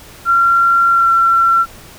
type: tone with pitch glide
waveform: sine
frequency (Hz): 1373 to 1356.4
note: F6 to E6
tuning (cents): -30 to +49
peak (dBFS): -8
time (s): 0.25-1.66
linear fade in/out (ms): 50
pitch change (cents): -21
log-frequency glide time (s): 0.91-1.1
effects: pink hiss -38 dBFS RMS until 1.98 s